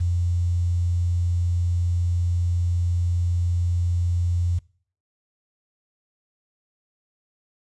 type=tone with quantisation; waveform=sine; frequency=87.31 Hz; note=F2; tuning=in tune; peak=-19 dBFS; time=0-4.59 s; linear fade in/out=10 ms; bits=8; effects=noise-tail reverb RT60 0.5 s tail -23 dB re dry + resampled to 24000 Hz